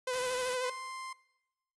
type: tone with vibrato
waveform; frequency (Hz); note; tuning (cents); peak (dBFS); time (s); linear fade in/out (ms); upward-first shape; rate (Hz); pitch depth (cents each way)
sawtooth; 505; B4; +39; -28; 0.07-0.7; 5; sine; 13; 35
type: noise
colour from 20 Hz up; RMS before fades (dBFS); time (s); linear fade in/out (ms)
white; -42; 0.13-0.55; 2
type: tone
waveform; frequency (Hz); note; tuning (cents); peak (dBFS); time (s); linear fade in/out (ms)
30% pulse; 1046.5; C6; 0; -37; 0.63-1.13; 5
effects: noise-tail reverb RT60 0.9 s tail -20 dB re dry + resampled to 24000 Hz